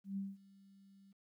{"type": "tone with ADSR envelope", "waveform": "sine", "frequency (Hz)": 196, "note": "G3", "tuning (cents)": 0, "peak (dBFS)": -36, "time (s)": [0.04, 1.13], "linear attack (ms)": 130, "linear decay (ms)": 200, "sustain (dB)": -24, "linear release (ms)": 13, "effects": ["13-bit"]}